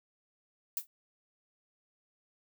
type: noise with exponential decay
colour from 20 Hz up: violet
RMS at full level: -29 dBFS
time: 0.77-0.87 s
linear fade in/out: 0 ms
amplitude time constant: 20 ms
effects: none